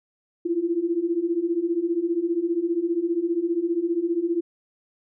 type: beating tone pair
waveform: sine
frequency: 330 / 345 Hz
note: E4 / F4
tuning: +2 / -21 cents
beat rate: 15 Hz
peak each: -26 / -23 dBFS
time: 0.45-4.41 s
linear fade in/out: 10 ms
effects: none